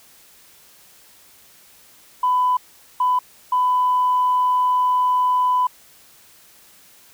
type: tone bursts at uneven times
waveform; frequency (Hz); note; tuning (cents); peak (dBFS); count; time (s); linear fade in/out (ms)
sine; 1000; B5; +21; -14; 3; 2.23-2.57 / 3-3.19 / 3.52-5.67; 5
effects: tanh soft clip ceiling -10 dBFS + white hiss -50 dBFS RMS until 7.13 s